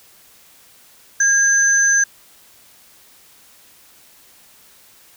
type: tone pair together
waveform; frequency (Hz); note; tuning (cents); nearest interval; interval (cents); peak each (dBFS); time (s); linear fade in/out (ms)
sine; 1626 / 6139; G#6 / G8; -37 / -37; octave + major seventh; 2300; -14 / -15; 1.2-2.04; 5
effects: white hiss -49 dBFS RMS until 5.16 s